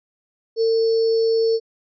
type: tone with sample-and-hold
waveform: sine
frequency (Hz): 451.7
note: A4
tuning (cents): +45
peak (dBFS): -15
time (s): 0.56-1.6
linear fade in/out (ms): 50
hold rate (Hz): 4900
effects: resampled to 16000 Hz